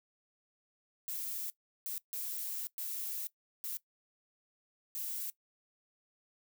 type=noise bursts at uneven times; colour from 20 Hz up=violet; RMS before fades=-39 dBFS; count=6; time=1.08-1.5 / 1.86-1.98 / 2.13-2.67 / 2.78-3.27 / 3.64-3.77 / 4.95-5.3 s; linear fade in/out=0 ms; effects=noise-tail reverb RT60 0.1 s tail -19 dB re dry